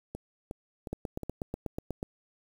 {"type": "two click trains", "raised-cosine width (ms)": 2, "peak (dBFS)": [-20, -24], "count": [10, 4], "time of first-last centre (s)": [[0.93, 2.029], [0.15, 1.233]], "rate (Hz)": [8.19, 2.77], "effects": ["8-bit"]}